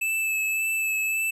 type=tone with vibrato; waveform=square; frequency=2621 Hz; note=E7; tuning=11 cents flat; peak=-24 dBFS; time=0.01-1.31 s; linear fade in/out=10 ms; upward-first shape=sine; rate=1.8 Hz; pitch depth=16 cents each way; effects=none